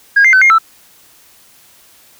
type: tone with pitch steps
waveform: sine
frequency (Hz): 1631 / 2095 / 1522 / 2130 / 1326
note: G#6 / C7 / F#6 / C7 / E6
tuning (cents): -32 / +2 / +48 / +30 / +10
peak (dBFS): -3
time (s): 0.16-0.585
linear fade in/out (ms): 10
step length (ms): 85
effects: tanh soft clip ceiling -2 dBFS + white hiss -46 dBFS RMS until 2.19 s